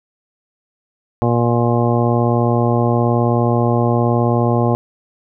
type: harmonic tone with a mistuned harmonic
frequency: 119 Hz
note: A#2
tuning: 36 cents sharp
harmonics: 1 / 2 / 3 / 4 / 5 / 6 / 7 / 9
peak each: -16 / -19 / -21 / -22 / -23 / -24 / -24 / -26 dBFS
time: 1.22-4.75 s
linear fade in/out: 0 ms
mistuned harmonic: 9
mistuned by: -22 cents
effects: none